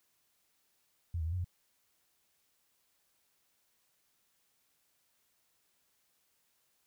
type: tone with pitch steps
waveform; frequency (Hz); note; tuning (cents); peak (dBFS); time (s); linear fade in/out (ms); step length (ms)
sine; 85.4 / 78.8 / 82.4 / 91.4 / 88.6; F2 / D#2 / E2 / F#2 / F2; -38 / +23 / 0 / -21 / +25; -32; 1.14-1.445; 5; 61
effects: white hiss -75 dBFS RMS until 6.86 s